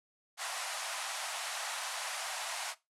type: band-pass noise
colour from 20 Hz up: pink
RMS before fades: -39 dBFS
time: 0.37-2.75 s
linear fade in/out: 50 ms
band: 650 to 11000 Hz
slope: 48 dB/octave
effects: noise-tail reverb RT60 0.2 s tail -17 dB re dry